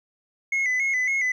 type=tone with vibrato; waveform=sine; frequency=2086 Hz; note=C7; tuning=6 cents flat; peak=-18 dBFS; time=0.52-1.32 s; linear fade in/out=5 ms; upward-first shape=square; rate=3.6 Hz; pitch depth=66 cents each way; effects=tanh soft clip ceiling -20 dBFS + 10-bit